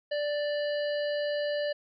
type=harmonic tone; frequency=587 Hz; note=D5; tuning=1 cent flat; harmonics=1 / 3 / 5 / 7 / 8; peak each=-28 / -38 / -42 / -45 / -46 dBFS; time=0.11-1.73 s; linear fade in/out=10 ms; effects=none